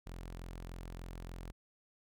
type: tone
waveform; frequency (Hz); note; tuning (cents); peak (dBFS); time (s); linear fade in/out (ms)
sawtooth; 43.38; F1; -11; -40; 0.06-1.52; 10
effects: none